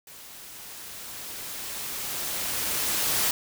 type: noise with level ramp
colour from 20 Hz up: white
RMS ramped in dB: -46 to -24 dBFS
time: 0.07-3.31 s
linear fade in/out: 2 ms
effects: none